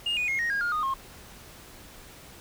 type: tone with pitch steps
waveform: sine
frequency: 2835 / 2468 / 2149 / 1870.4 / 1628.3 / 1417.5 / 1234 / 1074.3 Hz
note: F7 / D#7 / C7 / A#6 / G#6 / F6 / D#6 / C6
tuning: +25 / -15 / +46 / +5 / -35 / +25 / -15 / +45 cents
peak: -23 dBFS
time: 0.06-0.94 s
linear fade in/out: 5 ms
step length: 110 ms
effects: tanh soft clip ceiling -23 dBFS + pink hiss -48 dBFS RMS until 2.4 s